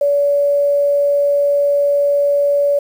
sine tone, 571 Hz, D5, 49 cents flat, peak -11 dBFS, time 0.01-2.79 s, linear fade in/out 5 ms, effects 7-bit

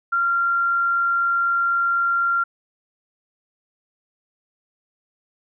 sine tone, 1382 Hz, F6, 19 cents flat, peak -17 dBFS, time 0.12-2.44 s, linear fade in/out 10 ms, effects none

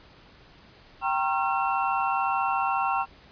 sine tone cluster, 782 / 936 / 1078 / 1361 / 2705 Hz, G5 / A#5 / C#6 / F6 / E7, -4 / +7 / -49 / -45 / +44 cents, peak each -27 / -30 / -29 / -30 / -35 dBFS, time 1.01-3.06 s, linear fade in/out 50 ms, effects pink hiss -53 dBFS RMS until 3.31 s + resampled to 11025 Hz

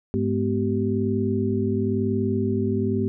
sine tone cluster, 102.2 / 210.8 / 251.8 / 386 Hz, G#2 / G#3 / B3 / G4, -27 / +26 / +34 / -27 cents, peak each -26 dBFS, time 0.14-3.08 s, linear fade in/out 0 ms, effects none

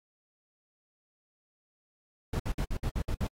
brown noise bursts, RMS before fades -30 dBFS, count 8, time 2.33-3.271 s, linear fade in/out 5 ms, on 66 ms, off 59 ms, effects AAC 48 kbps

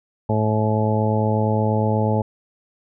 harmonic tone with a mistuned harmonic, 108.4 Hz, A2, 25 cents flat, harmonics 1 / 2 / 3 / 4 / 5 / 6 / 7 / 8, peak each -20 / -23 / -31 / -26 / -26 / -29 / -35 / -26 dBFS, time 0.29-2.22 s, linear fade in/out 5 ms, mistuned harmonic 8, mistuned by -25 cents, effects none

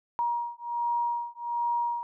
sine beating tone pair, 948 / 949.3 Hz, A#5 / A#5, +29 / +31 cents, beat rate 1.3 Hz, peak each -30 dBFS, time 0.19-2.03 s, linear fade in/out 0 ms, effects none

